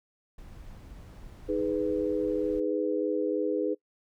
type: noise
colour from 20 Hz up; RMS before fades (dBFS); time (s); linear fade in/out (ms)
brown; -46; 0.38-2.6; 5
type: chord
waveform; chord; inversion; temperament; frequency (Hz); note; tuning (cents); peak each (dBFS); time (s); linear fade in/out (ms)
sine; G# minor; second; just; 311.5 / 415.3 / 498.4; D#4 / G#4 / B4; +2 / 0 / +16; -30; 1.48-3.75; 20
effects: noise-tail reverb RT60 0.1 s tail -23 dB re dry